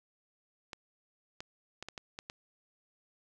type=clicks; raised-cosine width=0.2 ms; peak=-24 dBFS; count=7; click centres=0.732 / 1.405 / 1.826 / 1.886 / 1.978 / 2.189 / 2.299 s; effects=none